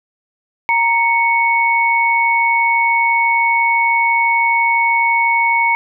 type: tone pair together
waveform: sine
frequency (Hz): 932.1 / 2217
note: A#5 / C#7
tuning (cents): 0 / 0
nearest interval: octave + minor third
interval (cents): 1500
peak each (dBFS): -14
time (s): 0.69-5.75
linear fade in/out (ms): 0
effects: none